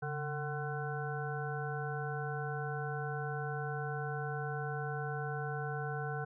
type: harmonic tone with a mistuned harmonic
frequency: 150 Hz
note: D3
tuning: 37 cents sharp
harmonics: 1 / 3 / 5 / 7 / 9 / 10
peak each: -38 / -42 / -42 / -50 / -49 / -43 dBFS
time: 0.02-6.25 s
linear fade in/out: 10 ms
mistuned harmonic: 1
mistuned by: -110 cents
effects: none

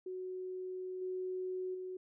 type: tone with level steps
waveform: sine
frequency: 370 Hz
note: F#4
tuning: in tune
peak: -39 / -36 / -40 dBFS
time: 0.06-1.97 s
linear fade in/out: 5 ms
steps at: 1.01 / 1.74 s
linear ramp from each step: 10 ms
effects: none

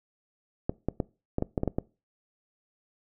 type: clicks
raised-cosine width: 2 ms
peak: -13 dBFS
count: 9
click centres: 0.695 / 0.886 / 1.002 / 1.384 / 1.424 / 1.578 / 1.634 / 1.677 / 1.785 s
effects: noise-tail reverb RT60 0.3 s tail -22 dB re dry

